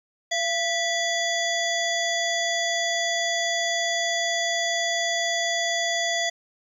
harmonic tone with a mistuned harmonic, 681 Hz, F5, 44 cents flat, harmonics 1 / 3 / 5 / 7 / 9 / 10, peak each -27 / -27 / -29 / -35 / -35 / -33 dBFS, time 0.31-6.3 s, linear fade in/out 10 ms, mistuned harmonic 3, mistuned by -66 cents, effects 9-bit

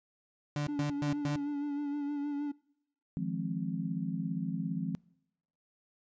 35% pulse tone bursts, 146.83 Hz, D3, in tune, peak -29 dBFS, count 4, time 0.56-1.36 s, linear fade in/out 2 ms, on 110 ms, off 120 ms
triangle tone with vibrato, 288.7 Hz, D4, 30 cents flat, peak -30 dBFS, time 0.68-2.52 s, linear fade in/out 10 ms, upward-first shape sine, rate 6.4 Hz, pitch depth 32 cents each way
sine chord, F minor seventh, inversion third, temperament just, 157.15 / 174.61 / 209.5 / 261.9 Hz, Eb3 / F3 / Ab3 / C4, +18 / 0 / +15 / +2 cents, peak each -38 / -35 / -38 / -39 dBFS, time 3.17-4.95 s, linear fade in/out 0 ms
effects noise-tail reverb RT60 0.8 s tail -25 dB re dry + resampled to 16000 Hz

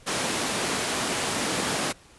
pink high-pass noise, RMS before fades -27 dBFS, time 0.06-1.93 s, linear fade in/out 20 ms, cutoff 200 Hz, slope 12 dB/octave, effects pink hiss -53 dBFS RMS until 2.18 s + resampled to 24000 Hz

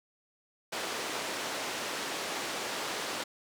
pink band-pass noise, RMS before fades -36 dBFS, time 0.72-3.24 s, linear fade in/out 10 ms, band 380 to 7500 Hz, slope 12 dB/octave, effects none

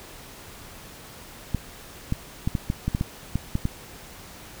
clicks, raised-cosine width 5 ms, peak -11 dBFS, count 11, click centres 1.547 / 2.124 / 2.475 / 2.552 / 2.701 / 2.88 / 2.949 / 3.011 / 3.356 / 3.554 / 3.654 s, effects pink hiss -44 dBFS RMS until 4.6 s

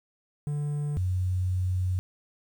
triangle / sine tone pair in turn, 146.8 / 91.89 Hz, D3 / F#2, 0 / -11 cents, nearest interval minor sixth, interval 811 cents, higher first, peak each -25 / -24 dBFS, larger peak second, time 0.47-0.97 / 0.97-1.99 s, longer second, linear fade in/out 0 ms, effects 9-bit

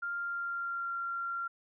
sine tone with pitch glide, 1397 to 1378.6 Hz, F6 to F6, 0 to -23 cents, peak -33 dBFS, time 0.02-1.48 s, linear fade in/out 10 ms, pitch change -23 cents, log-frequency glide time 0.15-0.94 s, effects none

